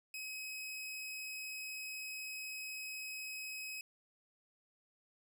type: tone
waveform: sawtooth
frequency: 2544 Hz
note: D#7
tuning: 38 cents sharp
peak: -39 dBFS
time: 0.14-3.81 s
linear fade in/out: 2 ms
effects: none